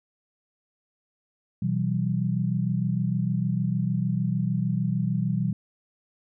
sine tone cluster, 124.7 / 164.6 / 191.2 Hz, B2 / E3 / G3, +17 / -2 / -43 cents, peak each -27 dBFS, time 1.62-5.53 s, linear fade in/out 5 ms, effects none

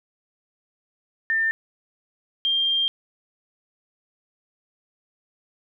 sine tone pair in turn, 1797 / 3192 Hz, A6 / G7, +36 / +31 cents, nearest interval minor seventh, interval 995 cents, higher second, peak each -19 dBFS, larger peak neither, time 1.3-1.51 / 2.45-2.88 s, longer second, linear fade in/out 0 ms, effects none

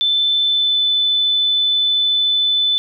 sine tone with pitch glide, 3527 to 3507 Hz, A7 to A7, +3 to -6 cents, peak -13 dBFS, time 0.01-2.78 s, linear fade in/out 0 ms, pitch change -9 cents, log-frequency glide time 0.42-0.83 s, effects none

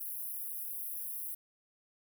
white high-pass noise, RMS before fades -40 dBFS, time 0-1.35 s, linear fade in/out 10 ms, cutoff 10000 Hz, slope 96 dB/octave, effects none

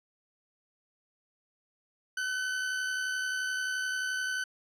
40% pulse tone with amplitude modulation, 1513 Hz, F#6, 38 cents sharp, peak -28 dBFS, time 2.17-4.44 s, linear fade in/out 5 ms, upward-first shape sine, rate 71.5 Hz, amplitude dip 35%, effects low-pass 9000 Hz 12 dB/octave

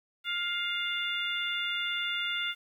harmonic tone, 702 Hz, F5, 9 cents sharp, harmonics 2 / 3 / 4 / 5, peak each -35 / -35 / -35 / -35 dBFS, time 0.24-2.55 s, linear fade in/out 50 ms, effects 10-bit

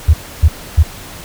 sine tone bursts, 77.78 Hz, D#2, in tune, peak -3 dBFS, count 3, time 0.08-0.831 s, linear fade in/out 10 ms, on 57 ms, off 290 ms, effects pink hiss -32 dBFS RMS until 1.24 s

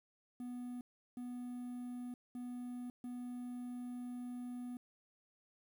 triangle tone bursts at uneven times, 246 Hz, B3, 7 cents flat, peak -40 dBFS, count 4, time 0.4-0.81 / 1.17-2.14 / 2.35-2.9 / 3.04-4.77 s, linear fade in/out 2 ms, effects 11-bit

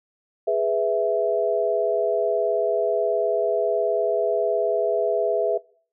sine chord, E major, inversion first, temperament equal, 415.3 / 493.9 / 659.3 Hz, G#4 / B4 / E5, 0 / 0 / 0 cents, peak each -24 / -25 / -21 dBFS, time 0.47-5.58 s, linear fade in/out 10 ms, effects noise-tail reverb RT60 0.5 s tail -23 dB re dry

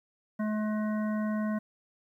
harmonic tone with a mistuned harmonic, 213.9 Hz, A3, 49 cents flat, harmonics 1 / 3 / 5 / 7 / 9, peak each -28 / -38 / -42 / -45 / -47 dBFS, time 0.39-1.59 s, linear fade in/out 10 ms, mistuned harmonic 9, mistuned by -37 cents, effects 11-bit

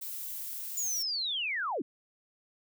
violet noise, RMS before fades -39 dBFS, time 0.01-1.03 s, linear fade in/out 10 ms
sine linear sweep, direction down, 7040 to 220 Hz, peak -30 dBFS, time 0.77-1.82 s, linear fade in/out 5 ms
effects none

